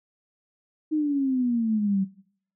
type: exponential sweep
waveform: sine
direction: down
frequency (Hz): 313.7 to 188.9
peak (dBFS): -21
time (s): 0.91-2.05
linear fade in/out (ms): 20
effects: noise-tail reverb RT60 0.6 s tail -18 dB re dry